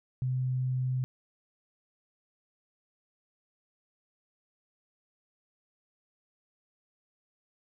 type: tone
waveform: sine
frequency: 128.3 Hz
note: C3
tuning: 34 cents flat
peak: -27 dBFS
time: 0.22-1.04 s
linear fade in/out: 0 ms
effects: none